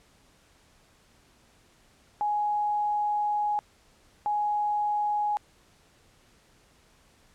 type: tone bursts at uneven times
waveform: sine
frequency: 834 Hz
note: G#5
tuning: 7 cents sharp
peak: -24 dBFS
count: 2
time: 2.21-3.59 / 4.26-5.37 s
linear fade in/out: 0 ms
effects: pink hiss -61 dBFS RMS until 7.34 s + low-pass 10000 Hz 12 dB/octave